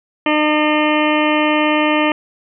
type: harmonic tone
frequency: 303.1 Hz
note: D#4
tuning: 45 cents flat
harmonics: 1 / 2 / 3 / 4 / 6 / 7 / 8 / 9 / 10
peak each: -16 / -19 / -21 / -22 / -24 / -24 / -25 / -26 / -26 dBFS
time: 0.26-2.12 s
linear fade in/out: 2 ms
effects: none